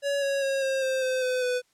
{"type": "tone with pitch steps", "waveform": "square", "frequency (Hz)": [564, 554, 544.2, 534.5, 525, 515.7, 506.5, 497.6], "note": ["C#5", "C#5", "C#5", "C5", "C5", "C5", "B4", "B4"], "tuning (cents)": [30, -1, -32, 37, 6, -25, 44, 13], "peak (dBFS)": -25, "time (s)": [0.02, 1.62], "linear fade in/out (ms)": 50, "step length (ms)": 200, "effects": ["white hiss -68 dBFS RMS until 1.73 s", "low-pass 9000 Hz 12 dB/octave"]}